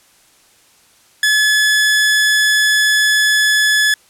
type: tone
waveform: sawtooth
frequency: 1713 Hz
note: A6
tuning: 47 cents flat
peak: -7 dBFS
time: 1.23-3.94 s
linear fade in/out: 2 ms
effects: white hiss -51 dBFS RMS until 4.09 s + low-pass 11000 Hz 12 dB/octave